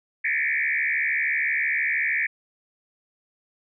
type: tone with frequency modulation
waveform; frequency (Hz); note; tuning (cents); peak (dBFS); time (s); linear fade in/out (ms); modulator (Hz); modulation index
sine; 2041; C7; -44; -21; 0.24-2.27; 10; 73; 4.2
effects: none